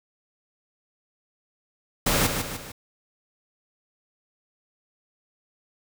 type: noise with echo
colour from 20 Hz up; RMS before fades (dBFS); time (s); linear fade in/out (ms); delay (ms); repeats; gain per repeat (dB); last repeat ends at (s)
pink; -22; 2.06-2.27; 5; 150; 3; -6; 2.72
effects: none